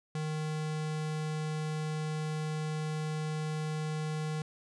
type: tone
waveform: square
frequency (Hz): 154.7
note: D#3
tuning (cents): -10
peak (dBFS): -33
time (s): 0.15-4.42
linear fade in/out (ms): 2
effects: resampled to 22050 Hz